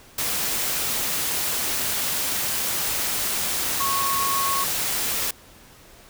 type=tone in noise; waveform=sine; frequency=1100 Hz; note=C#6; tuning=14 cents flat; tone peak=-23 dBFS; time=3.8-4.64 s; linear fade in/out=5 ms; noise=white; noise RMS=-25 dBFS; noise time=0.18-5.31 s; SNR=-1 dB; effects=pink hiss -49 dBFS RMS until 6.09 s